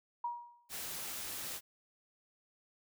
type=tone with exponential decay; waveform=sine; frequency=954 Hz; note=A#5; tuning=40 cents sharp; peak=-32 dBFS; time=0.24-0.69 s; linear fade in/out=5 ms; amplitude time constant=96 ms
type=noise; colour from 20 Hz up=white; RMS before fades=-42 dBFS; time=0.69-1.61 s; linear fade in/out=50 ms
effects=none